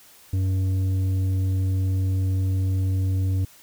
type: tone with tanh clipping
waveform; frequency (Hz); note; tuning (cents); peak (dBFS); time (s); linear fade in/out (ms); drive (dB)
sine; 94.5; F#2; +37; -21; 0.33-3.45; 5; 7
effects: white hiss -51 dBFS RMS until 3.62 s